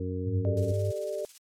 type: harmonic tone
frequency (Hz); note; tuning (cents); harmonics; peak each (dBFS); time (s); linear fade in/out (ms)
92.1; F#2; -7; 1 / 2 / 3 / 4 / 5; -32 / -39 / -36 / -42 / -36; 0-0.72; 5
type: tone with vibrato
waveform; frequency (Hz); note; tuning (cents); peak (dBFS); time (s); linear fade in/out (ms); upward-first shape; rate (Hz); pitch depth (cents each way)
sine; 100.6; G2; +45; -26; 0.26-0.92; 20; sine; 6.7; 9
type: chord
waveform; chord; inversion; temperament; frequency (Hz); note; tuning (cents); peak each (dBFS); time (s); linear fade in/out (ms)
sine; G suspended second; none; equal with one note detuned; 392 / 440 / 596.9; G4 / A4 / D5; 0 / 0 / +28; -36 / -36 / -32; 0.45-1.25; 0
type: noise with tremolo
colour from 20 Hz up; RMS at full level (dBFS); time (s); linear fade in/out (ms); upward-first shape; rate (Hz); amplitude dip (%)
violet; -39; 0.57-1.38; 0; square; 18; 50
effects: low-pass 7000 Hz 12 dB/octave + MP3 96 kbps